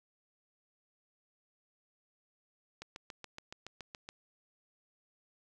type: click train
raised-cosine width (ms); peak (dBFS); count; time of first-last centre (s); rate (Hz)
0.2; -27; 10; 2.82-4.089; 7.09
effects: none